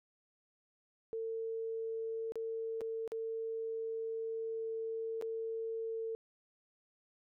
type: tone with dropouts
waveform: sine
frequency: 450.1 Hz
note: A4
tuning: 39 cents sharp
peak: -36 dBFS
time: 1.13-6.15 s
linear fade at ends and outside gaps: 0 ms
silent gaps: 2.321-2.356 / 2.808-2.815 / 3.077-3.119 / 5.213-5.223 s
effects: none